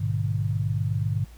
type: chord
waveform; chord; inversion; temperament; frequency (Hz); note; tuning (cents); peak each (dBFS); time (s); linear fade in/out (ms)
sine; G# minor; none; equal with one note detuned; 103.83 / 123.47 / 151.75; G#2 / B2 / D#3; 0 / 0 / -43; -25 / -29 / -29; 0-1.25; 10
effects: added 57 Hz sine -44 dBFS peak until 1.37 s + pink hiss -55 dBFS RMS until 1.37 s